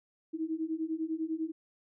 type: beating tone pair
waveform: sine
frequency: 314.5 / 324.5 Hz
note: D#4 / E4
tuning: +19 / -27 cents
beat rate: 10 Hz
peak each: -35 / -34 dBFS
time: 0.33-1.52 s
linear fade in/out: 20 ms
effects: none